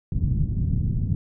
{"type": "low-pass noise", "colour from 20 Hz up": "white", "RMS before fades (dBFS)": -23, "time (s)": [0.12, 1.15], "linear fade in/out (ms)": 2, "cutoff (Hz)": 160, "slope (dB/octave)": 24, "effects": []}